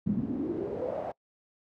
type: noise with band-pass filter sweep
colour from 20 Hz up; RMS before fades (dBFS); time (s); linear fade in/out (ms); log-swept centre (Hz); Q
brown; -32; 0.06-1.12; 5; 200 to 720; 5.7
effects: noise-tail reverb RT60 0.1 s tail -24 dB re dry + high-pass 80 Hz 12 dB/octave